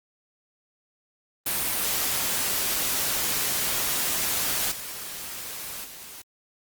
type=noise with level steps; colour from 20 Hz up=white; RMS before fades=-26 / -36 / -42 dBFS; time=1.46-6.22 s; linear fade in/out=5 ms; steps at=4.71 / 5.84 s; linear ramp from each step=10 ms; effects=Opus 32 kbps